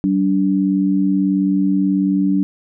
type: tone pair together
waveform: sine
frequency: 191 / 289.5 Hz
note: G3 / D4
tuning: -45 / -25 cents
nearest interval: perfect fifth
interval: 720 cents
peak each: -16 dBFS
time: 0.04-2.43 s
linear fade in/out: 0 ms
effects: none